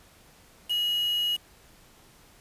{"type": "tone with quantisation", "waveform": "sine", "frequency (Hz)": 2900, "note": "F#7", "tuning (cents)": -35, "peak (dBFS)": -24, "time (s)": [0.69, 1.37], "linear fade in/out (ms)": 20, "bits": 6, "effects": ["pink hiss -56 dBFS RMS until 2.4 s", "resampled to 32000 Hz"]}